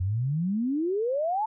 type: exponential sweep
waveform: sine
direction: up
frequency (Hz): 87.31 to 901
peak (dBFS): -24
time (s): 0-1.46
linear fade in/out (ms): 10
effects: none